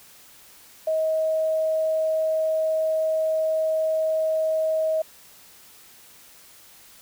sine tone, 634 Hz, D#5, 32 cents sharp, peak -20 dBFS, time 0.87-5.02 s, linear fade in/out 5 ms, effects white hiss -50 dBFS RMS until 7.01 s

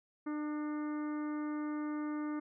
harmonic tone with a mistuned harmonic, 300 Hz, D4, 37 cents sharp, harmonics 1 / 2 / 3 / 4 / 5 / 6 / 7, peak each -35 / -51 / -51 / -48 / -54 / -58 / -58 dBFS, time 0.26-2.4 s, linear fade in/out 10 ms, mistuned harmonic 5, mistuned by -27 cents, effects none

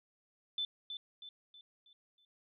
sine tone with echo, 3520 Hz, A7, in tune, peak -33 dBFS, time 0.58-0.65 s, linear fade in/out 2 ms, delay 320 ms, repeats 5, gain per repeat -7 dB, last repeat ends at 2.25 s, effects none

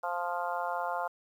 harmonic tone, 174.9 Hz, F3, 3 cents sharp, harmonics 3 / 4 / 5 / 6 / 7 / 8, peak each -39 / -35 / -36 / -38 / -42 / -40 dBFS, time 0.03-1.08 s, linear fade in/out 10 ms, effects 10-bit

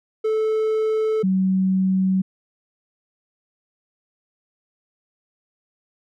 triangle / sine tone pair in turn, 436.7 / 188.77 Hz, A4 / F#3, -13 / +35 cents, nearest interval octave + minor third, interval 1452 cents, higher first, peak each -16 dBFS, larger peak neither, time 0.24-1.23 / 1.23-2.22 s, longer neither, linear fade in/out 10 ms, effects none

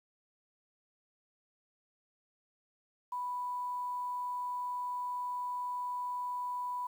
sine tone with quantisation, 987.8 Hz, B5, in tune, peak -34 dBFS, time 3.12-6.87 s, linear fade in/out 5 ms, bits 10, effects none

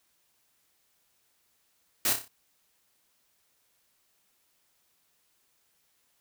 white noise with echo, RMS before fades -26 dBFS, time 2.05-2.13 s, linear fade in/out 2 ms, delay 30 ms, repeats 5, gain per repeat -6 dB, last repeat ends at 2.28 s, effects white hiss -71 dBFS RMS until 6.2 s

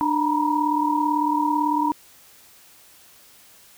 sine tone cluster, 298 / 931 / 969 Hz, D4 / A#5 / B5, +25 / -2 / -33 cents, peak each -23 dBFS, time 0.01-1.92 s, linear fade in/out 0 ms, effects white hiss -51 dBFS RMS until 3.77 s

